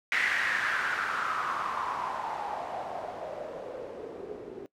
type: noise with low-pass filter sweep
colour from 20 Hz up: blue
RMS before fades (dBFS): -33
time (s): 0.12-4.66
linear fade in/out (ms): 0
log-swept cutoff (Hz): 2000 to 370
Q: 5.2
effects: noise-tail reverb RT60 0.1 s tail -20 dB re dry